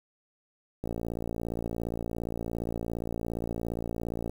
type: click train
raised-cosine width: 2 ms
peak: -20 dBFS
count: 199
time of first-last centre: 0.84-4.295 s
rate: 57.3 Hz
effects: 8-bit